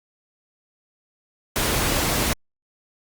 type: noise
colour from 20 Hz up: pink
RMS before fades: -22 dBFS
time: 1.56-2.33 s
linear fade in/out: 0 ms
effects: Opus 48 kbps